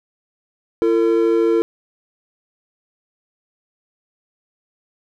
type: tone pair together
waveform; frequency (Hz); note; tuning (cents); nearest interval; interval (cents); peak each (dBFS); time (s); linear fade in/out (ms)
triangle; 339.1 / 452.6; E4 / A4; +49 / +49; perfect fourth; 500; -14; 0.82-1.62; 0
effects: none